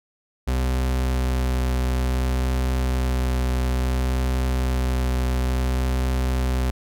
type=tone with vibrato; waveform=40% pulse; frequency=63.6 Hz; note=C2; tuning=48 cents flat; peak=-19 dBFS; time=0.47-6.71 s; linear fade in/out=10 ms; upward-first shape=sine; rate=0.58 Hz; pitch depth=10 cents each way; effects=none